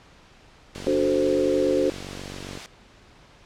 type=noise; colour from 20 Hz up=white; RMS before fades=-36 dBFS; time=0.75-2.66 s; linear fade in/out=0 ms
type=click train; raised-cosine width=2 ms; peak=-24 dBFS; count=87; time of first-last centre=0.76-2.574 s; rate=47.4 Hz
type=chord; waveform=sine; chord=D dominant seventh; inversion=none; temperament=equal; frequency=293.7 / 370 / 440 / 523.3 Hz; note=D4 / F#4 / A4 / C5; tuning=0 / 0 / 0 / 0 cents; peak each=-25 / -24 / -26 / -23 dBFS; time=0.87-1.9 s; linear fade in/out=0 ms
effects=pink hiss -52 dBFS RMS until 3.45 s + low-pass 5000 Hz 12 dB/octave